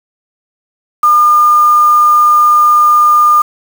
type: tone with quantisation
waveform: sine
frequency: 1208 Hz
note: D6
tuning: 48 cents sharp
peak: -4 dBFS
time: 1.03-3.42 s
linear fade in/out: 5 ms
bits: 4
effects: none